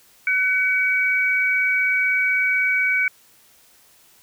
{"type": "tone pair together", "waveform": "sine", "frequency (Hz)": [1506, 2264], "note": ["F#6", "C#7"], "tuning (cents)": [30, 36], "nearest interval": "perfect fifth", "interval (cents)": 706, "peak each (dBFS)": [-22, -18], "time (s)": [0.27, 3.08], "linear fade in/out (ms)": 2, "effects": ["white hiss -54 dBFS RMS until 4.22 s"]}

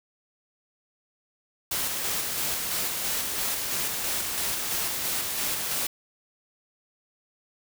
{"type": "noise with tremolo", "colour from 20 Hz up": "white", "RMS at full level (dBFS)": -28, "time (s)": [1.71, 5.87], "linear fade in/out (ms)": 5, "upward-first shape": "square", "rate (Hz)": 3, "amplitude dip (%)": 25, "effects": []}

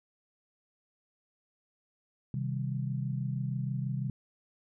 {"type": "chord", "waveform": "sine", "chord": "C minor", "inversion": "none", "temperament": "just", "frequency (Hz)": [130.81, 156.98, 196.22], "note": ["C3", "Eb3", "G3"], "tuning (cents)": [0, 16, 2], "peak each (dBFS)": [-32, -37, -38], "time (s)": [2.34, 4.1], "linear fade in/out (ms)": 2, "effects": []}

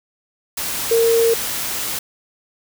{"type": "tone in noise", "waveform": "sine", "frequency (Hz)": 459.3, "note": "A#4", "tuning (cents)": -26, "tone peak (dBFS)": -12, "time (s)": [0.91, 1.34], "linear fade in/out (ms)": 5, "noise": "white", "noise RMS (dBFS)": -24, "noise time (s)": [0.57, 1.99], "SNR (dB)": 9, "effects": []}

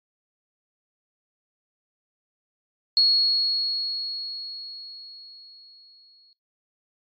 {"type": "tone with exponential decay", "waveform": "sine", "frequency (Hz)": 4329, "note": "C#8", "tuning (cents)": -42, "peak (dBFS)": -14, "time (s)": [2.97, 6.33], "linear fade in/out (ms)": 1, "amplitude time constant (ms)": 730, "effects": ["noise-tail reverb RT60 0.2 s tail -25 dB re dry", "MP3 32 kbps"]}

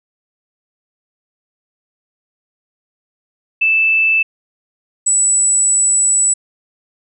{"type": "tone pair in turn", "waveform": "sine", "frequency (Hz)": [2637, 7902], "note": ["E7", "B8"], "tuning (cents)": [0, 0], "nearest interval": "octave + perfect fifth", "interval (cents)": 1900, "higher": "second", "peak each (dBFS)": -10, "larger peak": "neither", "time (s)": [[3.61, 4.23], [5.06, 6.34]], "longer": "second", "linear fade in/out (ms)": 10, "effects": []}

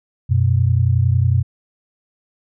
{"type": "tone pair together", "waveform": "sine", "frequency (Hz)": [92.5, 123.47], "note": ["F#2", "B2"], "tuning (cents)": [0, 0], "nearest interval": "perfect fourth", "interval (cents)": 500, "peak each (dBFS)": -15, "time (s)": [0.29, 1.43], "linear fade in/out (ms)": 20, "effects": []}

